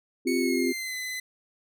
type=chord; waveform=sine; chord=C suspended fourth; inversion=none; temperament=equal; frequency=261.6 / 349.2 / 392 Hz; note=C4 / F4 / G4; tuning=0 / 0 / 0 cents; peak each=-26 / -27 / -30 dBFS; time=0.25-0.73 s; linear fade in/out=20 ms
type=tone with pitch glide; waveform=sawtooth; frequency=2217 to 2021 Hz; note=C#7 to B6; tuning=0 to +39 cents; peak=-28 dBFS; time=0.27-1.2 s; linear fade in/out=5 ms; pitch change=-161 cents; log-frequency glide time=0.37-0.96 s
effects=none